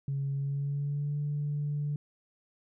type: tone with pitch glide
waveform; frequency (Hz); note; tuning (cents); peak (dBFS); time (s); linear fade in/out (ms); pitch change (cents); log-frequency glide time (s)
sine; 138.59 to 146.41; C#3 to D3; 0 to -5; -28; 0.08-1.96; 2; +95; 0.35-1.18
effects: tanh soft clip ceiling -25 dBFS